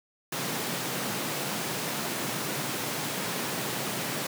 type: high-pass noise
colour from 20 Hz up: pink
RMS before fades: -32 dBFS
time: 0.32-4.27 s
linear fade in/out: 5 ms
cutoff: 120 Hz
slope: 48 dB/octave
effects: none